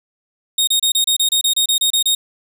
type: tone bursts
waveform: sawtooth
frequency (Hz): 3719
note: A#7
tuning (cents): -5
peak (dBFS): -10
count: 13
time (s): 0.58-2.15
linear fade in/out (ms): 5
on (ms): 94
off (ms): 29
effects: none